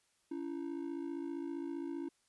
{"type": "ring-modulated tone", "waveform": "triangle", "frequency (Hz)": 310, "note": "D#4", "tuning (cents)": -6, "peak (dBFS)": -33, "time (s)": [0.31, 2.09], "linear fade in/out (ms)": 5, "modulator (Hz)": 27.6, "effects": ["white hiss -75 dBFS RMS until 2.28 s", "resampled to 24000 Hz"]}